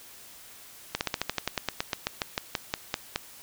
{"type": "slowing click train", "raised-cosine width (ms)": 0.2, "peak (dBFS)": -9, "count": 19, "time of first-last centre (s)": [0.95, 3.16], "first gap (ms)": 59, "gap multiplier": 1.08, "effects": ["white hiss -49 dBFS RMS until 3.42 s"]}